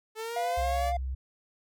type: linear sweep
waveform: sawtooth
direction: up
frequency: 434.5 to 587.3 Hz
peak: -30 dBFS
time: 0.15-0.93 s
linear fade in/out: 50 ms
type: tone with vibrato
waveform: triangle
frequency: 698.5 Hz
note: F5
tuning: in tune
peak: -26 dBFS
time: 0.36-0.97 s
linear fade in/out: 5 ms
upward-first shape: sine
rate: 11 Hz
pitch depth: 14 cents each way
type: tone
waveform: sine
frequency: 65.1 Hz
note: C2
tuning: 8 cents flat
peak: -30 dBFS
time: 0.57-1.15 s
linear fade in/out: 10 ms
effects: none